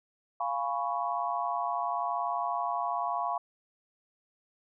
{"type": "chord", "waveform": "sine", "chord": "C# dominant seventh", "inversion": "first", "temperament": "equal", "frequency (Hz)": [698.5, 830.6, 987.8, 1108.7], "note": ["E#5", "G#5", "B5", "C#6"], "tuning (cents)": [0, 0, 0, 0], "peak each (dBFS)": [-33, -36, -34, -34], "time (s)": [0.4, 3.38], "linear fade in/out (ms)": 5, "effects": []}